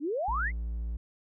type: exponential sweep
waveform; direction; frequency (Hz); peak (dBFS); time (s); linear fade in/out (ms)
sine; up; 267.3 to 2199; -28; 0-0.52; 50
type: tone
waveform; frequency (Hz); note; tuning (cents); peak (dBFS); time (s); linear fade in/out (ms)
triangle; 57; A#1; -38; -29; 0.28-0.97; 5
effects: none